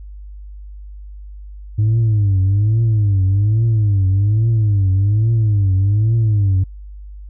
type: tone with vibrato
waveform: sine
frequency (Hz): 103.83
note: G#2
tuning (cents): 0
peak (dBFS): -9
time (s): 1.78-6.64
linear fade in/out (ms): 10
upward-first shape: triangle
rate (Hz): 1.2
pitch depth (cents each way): 190
effects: tanh soft clip ceiling -10 dBFS + added 50 Hz sine -31 dBFS peak until 7.29 s